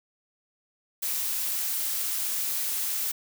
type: noise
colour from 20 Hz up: blue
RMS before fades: -29 dBFS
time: 1.02-3.12 s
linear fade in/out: 10 ms
effects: none